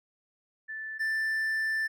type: tone pair in turn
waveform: sine / triangle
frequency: 1757 / 1769.2 Hz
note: A6 / A6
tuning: -3 / +9 cents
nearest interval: unison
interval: 12 cents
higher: second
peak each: -35 / -25 dBFS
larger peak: second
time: 0.68-0.99 / 0.99-1.88 s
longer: second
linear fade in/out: 20 ms
effects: none